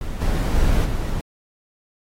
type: noise with level steps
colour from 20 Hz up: brown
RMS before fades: -27 / -19 / -17 / -23 dBFS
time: 0.01-1.21 s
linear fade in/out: 2 ms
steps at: 0.2 / 0.54 / 0.84 s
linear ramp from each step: 20 ms
effects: AAC 48 kbps